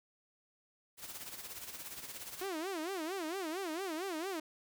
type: noise with tremolo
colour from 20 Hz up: white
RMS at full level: -44 dBFS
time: 0.97-2.47 s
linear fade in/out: 50 ms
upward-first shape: sine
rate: 17 Hz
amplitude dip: 60%
type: tone with vibrato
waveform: sawtooth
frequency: 349.2 Hz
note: F4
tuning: in tune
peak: -33 dBFS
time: 2.41-4.4 s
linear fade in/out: 5 ms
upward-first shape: sine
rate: 4.4 Hz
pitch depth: 220 cents each way
effects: none